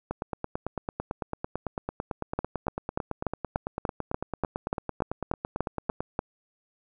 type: two click trains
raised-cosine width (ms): 1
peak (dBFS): -16 / -12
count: 54 / 14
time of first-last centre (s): 0.11-6.005 / 2.39-6.191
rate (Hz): 8.99 / 3.42
effects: none